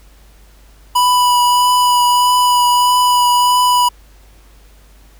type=tone with vibrato; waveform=square; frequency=985 Hz; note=B5; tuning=5 cents flat; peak=-10 dBFS; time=0.95-3.89 s; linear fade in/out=10 ms; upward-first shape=triangle; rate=1.6 Hz; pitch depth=15 cents each way; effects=added 50 Hz sine -42 dBFS peak until 5.19 s + pink hiss -50 dBFS RMS until 5.19 s